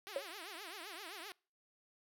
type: tone with vibrato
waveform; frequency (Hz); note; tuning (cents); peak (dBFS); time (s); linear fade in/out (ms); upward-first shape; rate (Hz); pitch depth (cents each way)
5% pulse; 370; F#4; 0; -35; 0.07-1.32; 0; triangle; 7.7; 300
type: tone with exponential decay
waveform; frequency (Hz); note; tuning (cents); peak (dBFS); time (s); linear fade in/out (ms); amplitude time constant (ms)
sine; 554.4; C#5; 0; -30; 0.16-0.26; 2; 20
effects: noise-tail reverb RT60 0.4 s tail -26 dB re dry